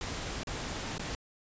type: noise with dropouts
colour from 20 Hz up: pink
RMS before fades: -37 dBFS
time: 0.01-1.15 s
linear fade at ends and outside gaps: 1 ms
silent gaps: 0.434-0.471 / 0.981-0.995 s
effects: resampled to 16000 Hz